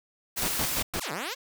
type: noise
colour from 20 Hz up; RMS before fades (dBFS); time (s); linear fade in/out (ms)
white; -30; 0.36-0.83; 20
type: noise bursts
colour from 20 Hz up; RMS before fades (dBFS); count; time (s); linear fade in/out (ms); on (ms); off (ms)
pink; -30; 4; 0.42-0.998; 2; 62; 110
type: exponential two-way sweep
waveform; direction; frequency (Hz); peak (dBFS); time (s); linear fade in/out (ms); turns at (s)
5% pulse; down then up; 1568 to 137.8 to 578; -20; 1-1.35; 20; 1.12
effects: none